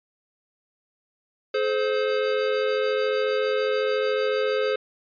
square tone pair together, 427.7 / 522 Hz, A4 / C5, -49 / -4 cents, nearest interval minor third, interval 345 cents, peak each -25 dBFS, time 1.54-4.76 s, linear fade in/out 5 ms, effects resampled to 11025 Hz

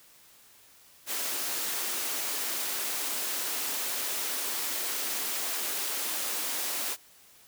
white high-pass noise, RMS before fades -32 dBFS, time 1.06-6.97 s, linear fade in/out 50 ms, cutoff 240 Hz, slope 24 dB/octave, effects white hiss -57 dBFS RMS until 7.47 s

